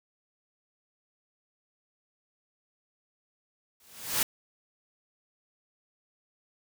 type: noise with exponential growth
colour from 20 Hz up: white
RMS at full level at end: -23 dBFS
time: 3.8-4.23 s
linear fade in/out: 2 ms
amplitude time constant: 92 ms
effects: none